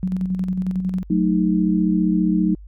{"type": "tone with tremolo", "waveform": "sine", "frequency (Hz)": 185.1, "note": "F#3", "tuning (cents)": 1, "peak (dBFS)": -18, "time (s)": [0.03, 1.03], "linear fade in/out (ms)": 0, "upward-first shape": "square", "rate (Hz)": 11, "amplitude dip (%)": 45}
{"type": "chord", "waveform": "sine", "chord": "D# diminished", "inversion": "first", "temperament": "equal", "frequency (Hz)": [185, 220, 311.1], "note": ["F#3", "A3", "D#4"], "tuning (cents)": [0, 0, 0], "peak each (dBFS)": [-18, -22, -20], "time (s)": [1.1, 2.55], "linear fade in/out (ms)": 5}
{"effects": ["added 50 Hz sine -37 dBFS peak until 2.67 s"]}